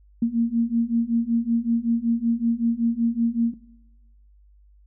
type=beating tone pair; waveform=sine; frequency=229.4 / 234.7 Hz; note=A#3 / A#3; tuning=-28 / +12 cents; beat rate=5.3 Hz; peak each=-22 dBFS; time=0.22-3.54 s; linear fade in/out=5 ms; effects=noise-tail reverb RT60 0.9 s tail -17 dB re dry + added 50 Hz sine -51 dBFS peak until 4.86 s